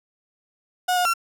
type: tone with pitch steps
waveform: 35% pulse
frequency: 727 / 718 / 1362 Hz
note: F#5 / F5 / F6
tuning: -31 / +48 / -44 cents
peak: -17 dBFS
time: 0.88-1.138 s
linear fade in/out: 10 ms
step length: 86 ms
effects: none